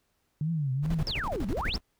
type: tone with vibrato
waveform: sine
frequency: 146.83 Hz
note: D3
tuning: in tune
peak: -26 dBFS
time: 0.41-1.03 s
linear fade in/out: 2 ms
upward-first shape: triangle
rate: 2.4 Hz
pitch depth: 250 cents each way
type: noise with tremolo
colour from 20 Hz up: brown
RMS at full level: -31 dBFS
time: 0.82-1.81 s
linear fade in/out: 50 ms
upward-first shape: square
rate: 12 Hz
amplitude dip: 75%
type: exponential two-way sweep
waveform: sine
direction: down then up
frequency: 5510 to 174.61 to 5510 Hz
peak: -30 dBFS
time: 1.07-1.76 s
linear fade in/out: 0 ms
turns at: 1.47 s
effects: pink hiss -74 dBFS RMS until 1.99 s